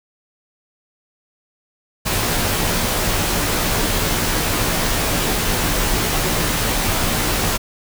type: noise with comb filter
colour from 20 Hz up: pink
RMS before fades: -19 dBFS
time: 2.05-7.58 s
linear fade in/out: 20 ms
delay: 15 ms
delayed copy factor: -0.6
effects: none